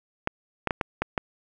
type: clicks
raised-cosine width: 0.5 ms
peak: -9 dBFS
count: 6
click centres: 0.274 / 0.673 / 0.708 / 0.812 / 1.02 / 1.178 s
effects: none